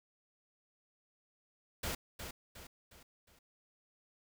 pink noise with echo, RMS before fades -38 dBFS, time 1.83-1.95 s, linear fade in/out 5 ms, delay 360 ms, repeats 4, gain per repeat -7 dB, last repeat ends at 3.39 s, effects none

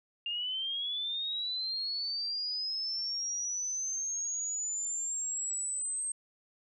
sine linear sweep, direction up, 2794 to 8372 Hz, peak -32 dBFS, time 0.26-6.12 s, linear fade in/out 2 ms, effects none

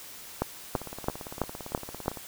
two click trains, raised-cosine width 1 ms, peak -24 / -11 dBFS, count 26 / 6, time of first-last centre 0.76-2.172 / 0.42-2.081 s, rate 17.7 / 3.01 Hz, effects white hiss -45 dBFS RMS until 2.27 s

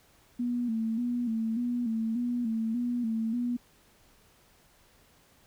sine tone with vibrato, 233.1 Hz, A#3, in tune, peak -27 dBFS, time 0.39-3.57 s, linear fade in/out 10 ms, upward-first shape square, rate 1.7 Hz, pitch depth 69 cents each way, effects pink hiss -62 dBFS RMS until 5.46 s

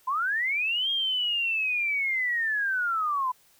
sine linear two-way sweep, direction up then down, 987.8 to 3250 to 987.8 Hz, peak -24 dBFS, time 0.07-3.32 s, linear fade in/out 10 ms, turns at 0.9 s, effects white hiss -61 dBFS RMS until 3.59 s

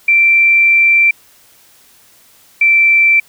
sine tone pair in turn, 2349 / 2339 Hz, D7 / D7, 0 / -8 cents, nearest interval unison, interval 8 cents, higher first, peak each -6 dBFS, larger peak neither, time 0.08-1.11 / 2.61-3.2 s, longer first, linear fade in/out 5 ms, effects white hiss -47 dBFS RMS until 3.28 s

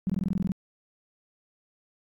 sine tone bursts, 190 Hz, F#3, 46 cents sharp, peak -23 dBFS, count 10, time 0.07-0.519 s, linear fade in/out 0 ms, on 26 ms, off 21 ms, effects AAC 64 kbps

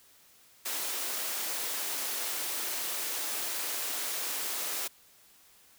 white high-pass noise, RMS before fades -34 dBFS, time 0.65-4.88 s, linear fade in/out 10 ms, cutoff 280 Hz, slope 24 dB/octave, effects white hiss -60 dBFS RMS until 5.78 s

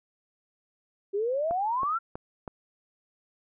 sine exponential sweep, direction up, 385.9 to 1396.9 Hz, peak -25 dBFS, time 1.13-1.99 s, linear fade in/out 20 ms
click train, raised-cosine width 1 ms, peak -22 dBFS, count 4, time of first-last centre 1.51-2.478 s, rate 3.1 Hz
effects none

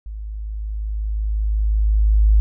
sine tone with level ramp, 52.8 Hz, G#1, 29 cents sharp, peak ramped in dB -28 to -9 dBFS, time 0.06-2.4 s, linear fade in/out 0 ms, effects none

